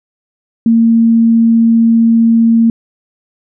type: tone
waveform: sine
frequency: 228.8 Hz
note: A#3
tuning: 32 cents flat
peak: -5 dBFS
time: 0.66-2.7 s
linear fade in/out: 2 ms
effects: none